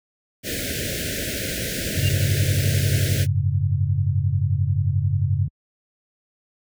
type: band-stop noise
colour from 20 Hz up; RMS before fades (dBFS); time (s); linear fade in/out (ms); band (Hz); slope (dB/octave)
pink; -26; 0.43-3.27; 50; 650 to 1500; 96
type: tone with exponential growth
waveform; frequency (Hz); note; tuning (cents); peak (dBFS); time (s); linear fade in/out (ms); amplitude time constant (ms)
triangle; 2794; F7; 0; -21; 1.93-2.09; 5; 33
type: chord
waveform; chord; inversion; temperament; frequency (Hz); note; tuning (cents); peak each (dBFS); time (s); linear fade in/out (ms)
sine; F# suspended second; none; equal; 92.5 / 103.83 / 138.59; F#2 / G#2 / C#3; 0 / 0 / 0; -21 / -22 / -23; 1.97-5.48; 5
effects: high-pass 60 Hz 12 dB/octave